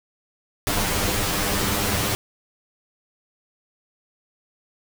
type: noise with comb filter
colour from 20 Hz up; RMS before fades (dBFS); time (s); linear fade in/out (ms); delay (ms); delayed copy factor
pink; -23; 0.67-2.15; 0; 10; +0.8
effects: none